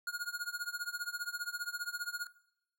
square tone with tremolo, 1434 Hz, F6, 45 cents sharp, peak -33 dBFS, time 0.07-2.27 s, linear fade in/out 2 ms, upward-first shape triangle, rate 15 Hz, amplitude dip 95%, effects noise-tail reverb RT60 0.8 s tail -20 dB re dry

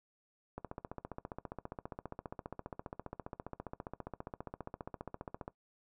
click train, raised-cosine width 1 ms, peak -27 dBFS, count 74, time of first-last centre 0.58-5.479 s, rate 14.9 Hz, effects noise-tail reverb RT60 0.1 s tail -18 dB re dry

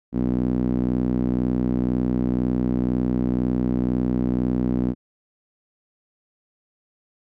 sawtooth tone with band-pass filter, 62 Hz, B1, 7 cents sharp, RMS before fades -22 dBFS, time 0.12-4.95 s, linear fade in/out 50 ms, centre 250 Hz, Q 2.6, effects none

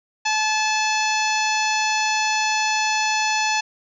harmonic tone with a mistuned harmonic, 863 Hz, A5, 34 cents flat, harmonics 1 / 2 / 3 / 4 / 5 / 6 / 7 / 8, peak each -22 / -27 / -24 / -32 / -29 / -32 / -30 / -35 dBFS, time 0.25-3.61 s, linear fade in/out 10 ms, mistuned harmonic 3, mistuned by +17 cents, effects none

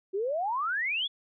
sine exponential sweep, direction up, 368.1 to 3520 Hz, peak -27 dBFS, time 0.13-1.08 s, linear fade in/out 20 ms, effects none

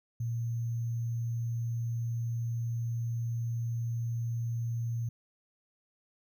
sine tone with sample-and-hold, 116.54 Hz, A#2, in tune, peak -30 dBFS, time 0.2-5.09 s, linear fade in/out 5 ms, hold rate 6300 Hz, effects none

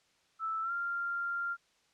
sine tone with pitch glide, 1317 to 1390.5 Hz, E6 to F6, -2 to -8 cents, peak -32 dBFS, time 0.39-1.57 s, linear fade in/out 50 ms, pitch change +94 cents, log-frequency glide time 0.62-0.72 s, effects white hiss -70 dBFS RMS until 1.93 s + low-pass 6000 Hz 12 dB/octave

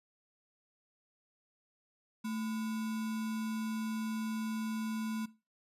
sine tone with sample-and-hold, 220 Hz, A3, in tune, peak -34 dBFS, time 2.24-5.26 s, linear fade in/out 10 ms, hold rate 1225 Hz, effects noise-tail reverb RT60 0.3 s tail -19 dB re dry + resampled to 32000 Hz

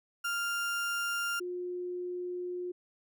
35% pulse / sine tone pair in turn, 1396.9 / 357.8 Hz, F6 / F4, 0 / +42 cents, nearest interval 2 octaves, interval 2358 cents, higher first, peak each -29 / -34 dBFS, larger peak first, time 0.24-1.4 / 1.4-2.72 s, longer second, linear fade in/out 10 ms, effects none

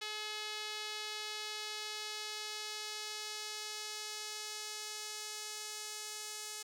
sawtooth tone with band-pass filter sweep, 425.6 Hz, G#4, 42 cents sharp, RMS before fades -43 dBFS, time 0.01-6.63 s, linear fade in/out 10 ms, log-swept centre 3800 to 7100 Hz, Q 1.3, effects none

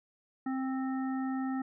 harmonic tone, 263.3 Hz, C4, 11 cents sharp, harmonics 1 / 3 / 5 / 7, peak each -31 / -41 / -45 / -48 dBFS, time 0.46-1.62 s, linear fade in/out 5 ms, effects none

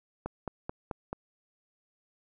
click train, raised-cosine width 1 ms, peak -20 dBFS, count 5, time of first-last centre 0.26-1.13 s, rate 4.6 Hz, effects none

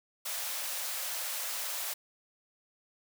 white high-pass noise, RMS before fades -36 dBFS, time 0.25-1.94 s, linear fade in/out 10 ms, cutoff 490 Hz, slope 96 dB/octave, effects none

